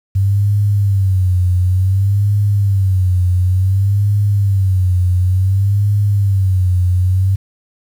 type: tone with vibrato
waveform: sine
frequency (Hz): 96.2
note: G2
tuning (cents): -32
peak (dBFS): -10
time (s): 0.15-7.36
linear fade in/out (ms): 10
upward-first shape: sine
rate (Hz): 0.56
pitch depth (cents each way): 110
effects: 7-bit